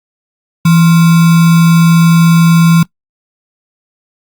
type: tone with sample-and-hold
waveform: sine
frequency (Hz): 166.9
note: E3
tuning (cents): +22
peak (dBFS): -3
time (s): 0.65-2.83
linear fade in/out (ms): 5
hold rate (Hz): 1225
effects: noise-tail reverb RT60 0.1 s tail -22 dB re dry + Opus 48 kbps